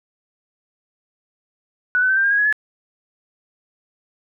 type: tone with pitch steps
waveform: sine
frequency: 1480 / 1511.1 / 1542.8 / 1575.3 / 1608.4 / 1642.2 / 1676.7 / 1711.9 Hz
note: F#6 / F#6 / G6 / G6 / G6 / G#6 / G#6 / A6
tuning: 0 / +36 / -28 / +8 / +44 / -20 / +16 / -48 cents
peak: -14 dBFS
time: 1.95-2.526 s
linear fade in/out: 0 ms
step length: 72 ms
effects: none